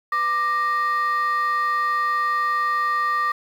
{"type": "tone pair together", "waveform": "sine", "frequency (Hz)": [1184.1, 1864.7], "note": ["D6", "A#6"], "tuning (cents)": [14, 0], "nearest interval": "minor sixth", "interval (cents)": 786, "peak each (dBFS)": [-18, -23], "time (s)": [0.12, 3.32], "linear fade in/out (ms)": 5, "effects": ["tanh soft clip ceiling -16 dBFS", "8-bit"]}